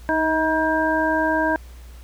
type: harmonic tone with a mistuned harmonic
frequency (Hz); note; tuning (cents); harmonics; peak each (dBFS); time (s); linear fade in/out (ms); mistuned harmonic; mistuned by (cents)
318.1; D#4; +38; 1 / 2 / 3 / 5; -23 / -23 / -23 / -23; 0.09-1.56; 0; 1; -23
effects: added 60 Hz sine -38 dBFS peak until 2.03 s + pink hiss -51 dBFS RMS until 2.03 s